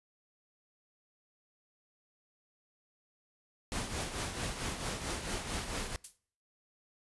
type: noise with tremolo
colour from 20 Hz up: pink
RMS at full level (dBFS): -35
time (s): 3.72-5.96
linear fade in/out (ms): 0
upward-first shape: triangle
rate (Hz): 4.5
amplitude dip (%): 60
type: noise with exponential decay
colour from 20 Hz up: violet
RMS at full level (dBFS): -36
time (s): 6.04-6.19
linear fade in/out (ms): 5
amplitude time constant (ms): 31
effects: noise-tail reverb RT60 0.6 s tail -25 dB re dry + resampled to 24000 Hz